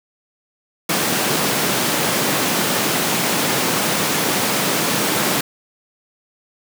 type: high-pass noise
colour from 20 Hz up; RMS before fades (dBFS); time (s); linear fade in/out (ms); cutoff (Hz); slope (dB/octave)
pink; -19; 0.89-5.41; 5; 150; 24
effects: none